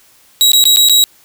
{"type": "tone with dropouts", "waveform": "sawtooth", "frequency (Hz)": 3854, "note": "B7", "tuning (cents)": -43, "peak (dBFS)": -3, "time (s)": [0.41, 1.04], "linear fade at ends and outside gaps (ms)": 0, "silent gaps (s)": [[0.518, 0.533], [0.64, 0.654], [0.761, 0.77], [0.887, 0.896]], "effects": ["white hiss -48 dBFS RMS until 1.24 s"]}